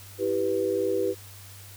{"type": "chord", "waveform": "sine", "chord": "E minor", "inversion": "none", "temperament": "equal", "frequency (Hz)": [329.6, 392, 493.9], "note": ["E4", "G4", "B4"], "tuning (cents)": [0, 0, 0], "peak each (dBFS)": [-31, -26, -27], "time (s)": [0.18, 1.15], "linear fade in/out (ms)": 50, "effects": ["added 98 Hz sine -46 dBFS peak until 1.76 s", "white hiss -48 dBFS RMS until 1.76 s"]}